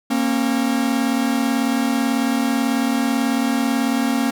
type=tone pair together; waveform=45% pulse; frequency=233.2 / 271.4 Hz; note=A#3 / C#4; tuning=+1 / -36 cents; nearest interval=minor third; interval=263 cents; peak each=-20 dBFS; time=0.1-4.31 s; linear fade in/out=10 ms; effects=none